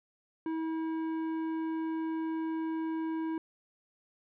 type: tone with tanh clipping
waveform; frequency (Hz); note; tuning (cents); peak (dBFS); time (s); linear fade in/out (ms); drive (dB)
sine; 322; E4; -41; -33; 0.46-3.38; 2; 11
effects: none